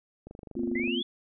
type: click train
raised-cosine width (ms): 2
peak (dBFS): -30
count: 16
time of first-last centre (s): 0.27-0.877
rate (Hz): 24.7
type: chord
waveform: sine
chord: Bb suspended second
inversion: none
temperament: equal with one note detuned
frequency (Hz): 233.1 / 257 / 349.2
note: Bb3 / C4 / F4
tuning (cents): 0 / -31 / 0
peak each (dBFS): -32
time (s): 0.56-1.02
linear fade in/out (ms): 10
type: exponential sweep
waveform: sine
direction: up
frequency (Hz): 1975.5 to 3501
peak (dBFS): -31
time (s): 0.75-1.03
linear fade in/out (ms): 5
effects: none